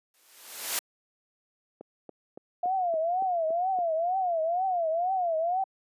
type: noise with exponential growth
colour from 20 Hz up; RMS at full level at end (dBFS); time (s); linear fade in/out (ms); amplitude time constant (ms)
white; -26; 0.14-0.79; 1; 140
type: click train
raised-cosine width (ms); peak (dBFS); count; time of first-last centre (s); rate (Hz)
2; -24; 8; 1.81-3.787; 3.54
type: tone with vibrato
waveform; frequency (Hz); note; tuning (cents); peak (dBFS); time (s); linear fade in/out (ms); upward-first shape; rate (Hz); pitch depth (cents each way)
sine; 698; F5; -1; -24; 2.63-5.64; 5; triangle; 2.1; 190
effects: high-pass 400 Hz 12 dB/octave + resampled to 32000 Hz